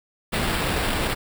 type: noise with sample-and-hold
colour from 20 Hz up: pink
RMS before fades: -24 dBFS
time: 0.32-1.15 s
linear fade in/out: 20 ms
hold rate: 6300 Hz
effects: none